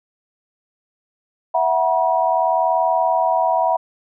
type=chord; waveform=sine; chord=E suspended second; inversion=none; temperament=equal with one note detuned; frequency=659.3 / 740 / 963 Hz; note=E5 / F#5 / B5; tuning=0 / 0 / -44 cents; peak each=-19 dBFS; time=1.54-3.77 s; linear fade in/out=10 ms; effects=none